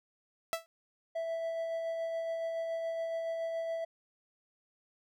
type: tone with exponential decay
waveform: sawtooth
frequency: 659.3 Hz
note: E5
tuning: in tune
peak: -24 dBFS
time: 0.53-0.66 s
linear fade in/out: 0 ms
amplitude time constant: 28 ms
type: tone with tremolo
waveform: triangle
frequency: 659.3 Hz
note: E5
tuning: in tune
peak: -30 dBFS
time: 1.15-3.85 s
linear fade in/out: 10 ms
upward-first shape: sine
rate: 7.1 Hz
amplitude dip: 25%
effects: none